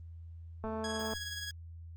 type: click train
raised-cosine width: 1 ms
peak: -26 dBFS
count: 110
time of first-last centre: 0.64-1.135 s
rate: 220 Hz
type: tone with tremolo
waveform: 15% pulse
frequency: 1661.2 Hz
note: G#6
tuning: in tune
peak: -30 dBFS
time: 0.84-1.51 s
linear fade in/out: 2 ms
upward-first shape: triangle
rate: 19 Hz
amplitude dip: 50%
effects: added 83 Hz sine -45 dBFS peak until 1.96 s + Opus 32 kbps